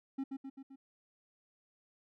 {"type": "tone with echo", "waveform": "triangle", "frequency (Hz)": 270, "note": "C#4", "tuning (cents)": -45, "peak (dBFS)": -32, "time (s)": [0.18, 0.24], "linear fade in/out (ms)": 10, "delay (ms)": 130, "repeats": 4, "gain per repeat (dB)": -4, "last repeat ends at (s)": 0.76, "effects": []}